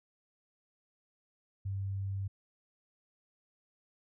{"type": "tone", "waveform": "sine", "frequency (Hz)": 97.7, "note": "G2", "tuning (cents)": -5, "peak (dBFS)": -33, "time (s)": [1.65, 2.28], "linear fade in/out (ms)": 10, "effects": []}